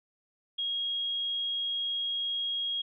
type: tone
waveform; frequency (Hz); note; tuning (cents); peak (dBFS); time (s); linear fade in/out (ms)
sine; 3279; G#7; -23; -29; 0.58-2.82; 10
effects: none